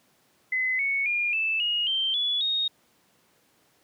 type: tone with pitch steps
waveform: sine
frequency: 2032 / 2216 / 2416 / 2635 / 2874 / 3134 / 3417 / 3727 Hz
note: B6 / C#7 / D7 / E7 / F7 / G7 / G#7 / A#7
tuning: +49 / -1 / +48 / -1 / +49 / -1 / +49 / -1 cents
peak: -23 dBFS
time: 0.52-2.68 s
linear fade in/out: 5 ms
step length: 270 ms
effects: pink hiss -64 dBFS RMS until 3.83 s + high-pass 150 Hz 12 dB/octave